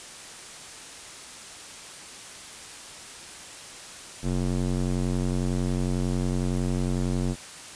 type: tone with band-pass filter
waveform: square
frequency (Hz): 45.49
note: F#1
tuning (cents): -29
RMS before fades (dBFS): -26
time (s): 4.22-7.36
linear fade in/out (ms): 50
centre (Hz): 220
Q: 0.93
effects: white hiss -42 dBFS RMS until 7.75 s + resampled to 22050 Hz